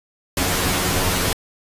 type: noise with comb filter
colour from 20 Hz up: pink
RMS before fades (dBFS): -20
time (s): 0.37-1.33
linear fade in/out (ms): 2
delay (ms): 11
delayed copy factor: +0.95
effects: resampled to 32000 Hz